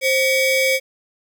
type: ring-modulated tone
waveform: 45% pulse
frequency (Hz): 1396.9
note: F6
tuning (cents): 0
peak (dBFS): -12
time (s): 0.01-0.8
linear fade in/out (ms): 50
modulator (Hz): 870
effects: 9-bit